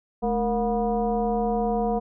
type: tone with frequency modulation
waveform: sine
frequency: 467.1 Hz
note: A#4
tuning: 3 cents sharp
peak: -21 dBFS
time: 0.22-2 s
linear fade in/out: 20 ms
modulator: 253 Hz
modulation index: 1.4
effects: none